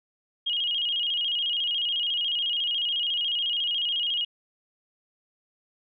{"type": "tone with vibrato", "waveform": "sine", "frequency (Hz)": 3060, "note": "G7", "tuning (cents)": -42, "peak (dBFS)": -24, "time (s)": [0.46, 4.25], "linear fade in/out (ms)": 10, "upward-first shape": "square", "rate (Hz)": 14, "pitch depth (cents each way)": 96, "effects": []}